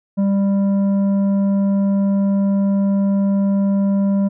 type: tone with tanh clipping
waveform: sine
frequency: 197.8 Hz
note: G3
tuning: 16 cents sharp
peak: -15 dBFS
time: 0.17-4.29 s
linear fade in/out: 20 ms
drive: 8 dB
effects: none